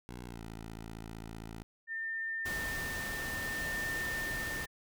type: tone with pitch glide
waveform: 10% pulse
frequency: 60.8 to 55.43 Hz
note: B1 to A1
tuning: -26 to +13 cents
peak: -35 dBFS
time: 0.09-1.63 s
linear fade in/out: 0 ms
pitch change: -161 cents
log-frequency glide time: 0.25-0.42 s
type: tone with tremolo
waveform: sine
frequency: 1804 Hz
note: A6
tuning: 43 cents sharp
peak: -34 dBFS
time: 1.87-4.67 s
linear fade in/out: 50 ms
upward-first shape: sine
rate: 0.6 Hz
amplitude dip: 35%
type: noise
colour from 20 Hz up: pink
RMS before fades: -41 dBFS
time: 2.45-4.66 s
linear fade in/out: 10 ms
effects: none